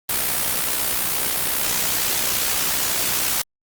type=noise with amplitude modulation; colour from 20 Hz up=white; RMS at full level=-19 dBFS; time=0.09-3.42 s; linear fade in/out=5 ms; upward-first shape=sine; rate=62.4 Hz; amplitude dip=55%; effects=Opus 32 kbps